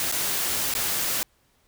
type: noise with dropouts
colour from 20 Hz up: white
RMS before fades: -26 dBFS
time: 0-1.23 s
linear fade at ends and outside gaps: 0 ms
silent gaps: 0.115-0.123 / 0.739-0.751 s
effects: pink hiss -65 dBFS RMS until 1.67 s